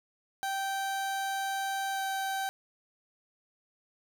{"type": "tone with pitch glide", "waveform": "30% pulse", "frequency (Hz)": [780, 775.1], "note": ["G5", "G5"], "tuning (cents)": [-9, -20], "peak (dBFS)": -28, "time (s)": [0.43, 2.49], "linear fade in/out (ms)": 0, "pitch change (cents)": -11, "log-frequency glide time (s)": [1.93, 2.01], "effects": []}